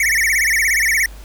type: tone with vibrato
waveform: square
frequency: 2014 Hz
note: B6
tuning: 33 cents sharp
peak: -14 dBFS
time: 0-1.06 s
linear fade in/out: 2 ms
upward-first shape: sine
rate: 17 Hz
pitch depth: 220 cents each way
effects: added 50 Hz sine -33 dBFS peak until 1.24 s + pink hiss -44 dBFS RMS until 1.24 s